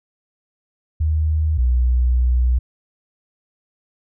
sine tone pair in turn, 77.78 / 61.73 Hz, D#2 / B1, 0 / 0 cents, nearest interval major third, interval 400 cents, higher first, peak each -15 / -13 dBFS, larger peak second, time 1-1.58 / 1.58-2.59 s, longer second, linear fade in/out 10 ms, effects none

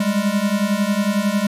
square beating tone pair, 197.8 / 208.8 Hz, G3 / G#3, +16 / +10 cents, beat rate 11 Hz, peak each -21 / -20 dBFS, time 0-1.47 s, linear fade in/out 5 ms, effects resampled to 32000 Hz

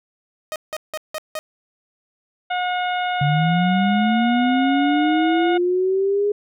sawtooth tone bursts, 622.3 Hz, D#5, in tune, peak -21 dBFS, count 5, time 0.52-1.39 s, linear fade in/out 0 ms, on 38 ms, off 170 ms
harmonic tone, 723 Hz, F#5, 40 cents flat, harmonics 1 / 2 / 3 / 4 / 5, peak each -21 / -27 / -31 / -33 / -35 dBFS, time 2.5-5.58 s, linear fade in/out 10 ms
sine linear sweep, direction up, 141.2 to 415.3 Hz, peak -16 dBFS, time 3.21-6.32 s, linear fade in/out 5 ms
effects none

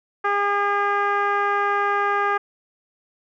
10% pulse tone with low-pass filter, 405.5 Hz, G#4, 41 cents flat, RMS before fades -21 dBFS, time 0.24-2.38 s, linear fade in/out 10 ms, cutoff 1400 Hz, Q 1.9, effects none

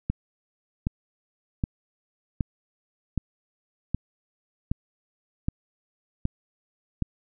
click train, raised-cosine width 5 ms, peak -12 dBFS, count 10, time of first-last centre 0.1-7.023 s, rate 1.3 Hz, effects none

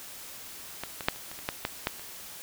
clicks, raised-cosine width 0.3 ms, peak -17 / -19 / -6 / -29 / -25 / -25 / -12 / -12 / -10 / -27 dBFS, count 10, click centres 0.836 / 1.008 / 1.085 / 1.16 / 1.315 / 1.39 / 1.489 / 1.651 / 1.871 / 1.996 s, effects white hiss -44 dBFS RMS until 2.42 s

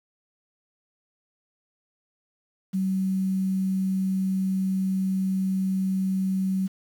sine tone with quantisation, 190 Hz, F#3, 46 cents sharp, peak -22 dBFS, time 2.73-6.68 s, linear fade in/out 20 ms, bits 8, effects none

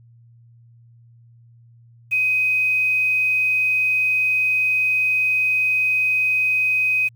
sine tone with quantisation, 2515 Hz, D#7, 18 cents sharp, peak -16 dBFS, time 2.11-7.09 s, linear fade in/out 20 ms, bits 7, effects added 117 Hz sine -47 dBFS peak until 7.15 s

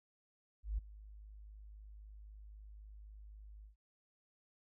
sine tone with ADSR envelope, 51.91 Hz, G#1, in tune, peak -32 dBFS, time 0.63-3.76 s, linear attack 150 ms, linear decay 12 ms, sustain -19 dB, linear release 120 ms, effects none

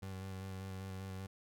30% pulse tone with vibrato, 95.3 Hz, G2, 48 cents flat, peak -40 dBFS, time 0.02-1.27 s, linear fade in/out 10 ms, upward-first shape square, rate 5.1 Hz, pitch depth 18 cents each way, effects none

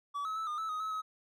triangle tone with pitch steps, 1145 / 1285 / 1312 / 1217 / 1309 / 1253 / 1292 / 1276 Hz, D6 / E6 / E6 / D#6 / E6 / D#6 / E6 / D#6, -44 / -45 / -9 / -39 / -13 / +12 / -35 / +43 cents, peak -32 dBFS, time 0.14-1.02 s, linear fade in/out 20 ms, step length 110 ms, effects none

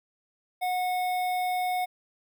square tone with notch filter, 730 Hz, F#5, 24 cents flat, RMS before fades -28 dBFS, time 0.61-1.86 s, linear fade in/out 20 ms, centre 6600 Hz, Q 0.73, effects none

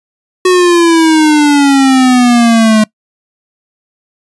square exponential sweep, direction down, 370 to 213.7 Hz, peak -5 dBFS, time 0.45-2.84 s, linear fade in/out 5 ms, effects noise-tail reverb RT60 0.1 s tail -24 dB re dry + resampled to 24000 Hz

